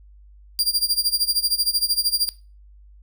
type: tone with tremolo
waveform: sawtooth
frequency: 4775 Hz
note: D8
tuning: 28 cents sharp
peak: -13 dBFS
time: 0.59-2.29 s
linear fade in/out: 0 ms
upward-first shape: sine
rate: 13 Hz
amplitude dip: 85%
effects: noise-tail reverb RT60 0.3 s tail -18 dB re dry + added 50 Hz sine -45 dBFS peak until 3.02 s